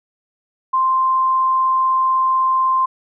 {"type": "tone", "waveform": "sine", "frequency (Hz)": 1046, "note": "C6", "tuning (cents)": -1, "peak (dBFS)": -13, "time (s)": [0.73, 2.86], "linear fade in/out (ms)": 10, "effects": []}